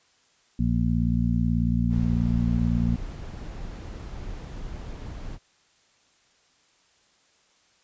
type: harmonic tone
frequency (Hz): 58.27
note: A#1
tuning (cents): 0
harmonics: 1 / 2 / 3 / 4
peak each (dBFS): -26 / -26 / -26 / -26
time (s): 0.59-2.96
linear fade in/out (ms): 5
type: noise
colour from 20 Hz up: brown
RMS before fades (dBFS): -36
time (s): 1.89-5.39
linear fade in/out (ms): 50
effects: white hiss -63 dBFS RMS until 7.83 s + resampled to 16000 Hz